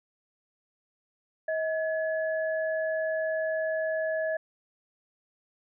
sine tone pair together, 636.8 / 1700 Hz, D#5 / G#6, +40 / +40 cents, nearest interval octave + perfect fourth, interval 1700 cents, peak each -27 / -34 dBFS, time 1.48-4.37 s, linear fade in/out 5 ms, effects none

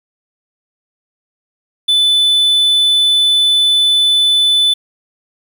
triangle tone, 3500 Hz, A7, 10 cents flat, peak -7 dBFS, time 1.88-4.74 s, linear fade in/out 10 ms, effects 7-bit

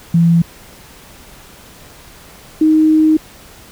sine tone pair in turn, 168.3 / 312.5 Hz, E3 / D#4, +36 / +8 cents, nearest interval major seventh, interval 1072 cents, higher second, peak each -7 dBFS, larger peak neither, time 0.14-0.42 / 2.61-3.17 s, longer second, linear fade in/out 5 ms, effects pink hiss -40 dBFS RMS until 3.71 s

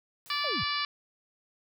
white noise with exponential decay, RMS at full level -50 dBFS, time 0.26-0.82 s, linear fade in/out 0 ms, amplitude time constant 120 ms
harmonic tone, 582 Hz, D5, 16 cents flat, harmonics 2 / 3 / 4 / 5 / 6 / 7 / 8 / 9, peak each -33 / -37 / -36 / -38 / -39 / -37 / -36 / -42 dBFS, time 0.3-0.85 s, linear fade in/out 2 ms
sine linear sweep, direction down, 659.3 to 65.1 Hz, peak -34 dBFS, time 0.44-0.64 s, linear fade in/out 5 ms
effects none

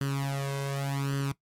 sawtooth tone with flanger, 138.59 Hz, C#3, in tune, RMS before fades -30 dBFS, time 0.01-1.32 s, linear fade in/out 2 ms, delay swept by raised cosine 0.65 to 1.95 ms, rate 0.87 Hz, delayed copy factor +0.8, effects noise-tail reverb RT60 0.1 s tail -18 dB re dry + MP3 64 kbps

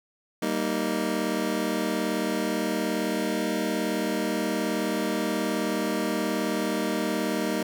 25% pulse chord, Eb major, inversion first, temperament just, 194.45 / 233.3 / 311.1 Hz, G3 / Bb3 / Eb4, -14 / +2 / 0 cents, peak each -27 / -26 / -25 dBFS, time 0.42-7.63 s, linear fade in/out 5 ms, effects none

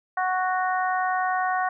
harmonic tone, 370 Hz, F#4, in tune, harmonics 2 / 3 / 4 / 5, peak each -24 / -28 / -30 / -32 dBFS, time 0.17-1.69 s, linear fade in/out 5 ms, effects none

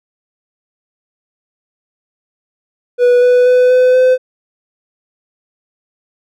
triangle tone with pitch steps, 490 / 495.1 / 500.3 / 505.5 / 510.8 Hz, B4 / B4 / B4 / B4 / C5, -14 / +4 / +22 / +40 / -42 cents, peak -4 dBFS, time 2.98-4.18 s, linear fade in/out 50 ms, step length 240 ms, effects none

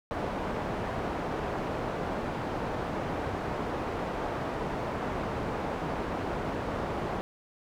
white low-pass noise, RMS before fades -33 dBFS, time 0.11-7.21 s, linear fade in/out 0 ms, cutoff 800 Hz, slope 12 dB/octave, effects none

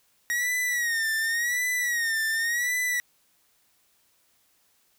45% pulse tone with vibrato, 1884 Hz, A#6, 18 cents sharp, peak -24 dBFS, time 0.3-3 s, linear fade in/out 0 ms, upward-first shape sine, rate 0.9 Hz, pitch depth 100 cents each way, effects white hiss -66 dBFS RMS until 4.98 s

